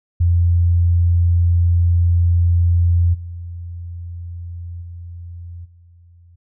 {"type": "tone with level steps", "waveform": "sine", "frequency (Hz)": 86.3, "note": "F2", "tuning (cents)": -20, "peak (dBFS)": [-11, -27, -30, -44], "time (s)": [0.2, 6.36], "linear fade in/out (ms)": 10, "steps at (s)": [3.13, 4.81, 5.64], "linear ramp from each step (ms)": 20, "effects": []}